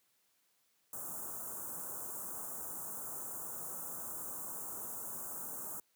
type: band-stop noise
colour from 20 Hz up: white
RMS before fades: -43 dBFS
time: 0.93-5.8 s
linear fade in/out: 2 ms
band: 1400 to 6900 Hz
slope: 48 dB/octave
effects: white hiss -75 dBFS RMS until 5.95 s + high-pass 100 Hz 12 dB/octave